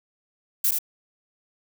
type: noise with echo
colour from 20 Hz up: violet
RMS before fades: -21 dBFS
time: 0.64-0.71 s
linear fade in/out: 5 ms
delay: 77 ms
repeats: 1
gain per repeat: -4 dB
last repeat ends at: 0.787 s
effects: none